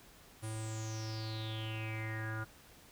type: tone with low-pass filter sweep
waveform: square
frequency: 110 Hz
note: A2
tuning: in tune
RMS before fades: -40 dBFS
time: 0.42-2.45 s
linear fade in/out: 20 ms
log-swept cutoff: 10000 to 1400 Hz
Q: 9
effects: pink hiss -59 dBFS RMS until 2.91 s